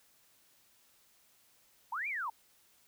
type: linear two-way sweep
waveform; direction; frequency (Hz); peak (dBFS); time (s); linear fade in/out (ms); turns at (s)
sine; up then down; 844 to 2453 to 844; -34; 1.92-2.3; 5; 2.08
effects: white hiss -67 dBFS RMS until 2.87 s